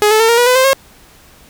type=tone with pitch steps; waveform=sawtooth; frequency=419.1 / 434.6 / 450.7 / 467.4 / 484.8 / 502.7 / 521.4 / 540.7 Hz; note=G#4 / A4 / A4 / A#4 / B4 / B4 / C5 / C#5; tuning=+16 / -21 / +42 / +5 / -32 / +31 / -6 / -43 cents; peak=-4 dBFS; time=0.02-0.732 s; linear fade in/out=0 ms; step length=89 ms; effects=pink hiss -44 dBFS RMS until 1.49 s